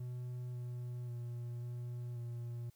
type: tone with pitch steps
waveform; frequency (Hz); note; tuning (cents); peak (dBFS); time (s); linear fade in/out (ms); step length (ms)
triangle; 123.8 / 122.4 / 120 / 121.3 / 119.1; B2 / B2 / B2 / B2 / A#2; +5 / -15 / -49 / -31 / +38; -38; 0-2.7; 5; 540
effects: white hiss -73 dBFS RMS until 2.75 s